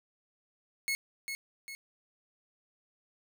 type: tone with echo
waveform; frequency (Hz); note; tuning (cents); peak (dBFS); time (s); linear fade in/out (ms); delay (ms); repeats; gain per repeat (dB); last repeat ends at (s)
sawtooth; 2182; C#7; -28; -26; 0.88-0.95; 0; 400; 2; -6; 1.75
effects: none